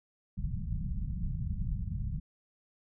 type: low-pass noise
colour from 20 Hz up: pink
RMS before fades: -34 dBFS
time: 0.37-2.2 s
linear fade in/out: 10 ms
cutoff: 190 Hz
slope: 48 dB/octave
effects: none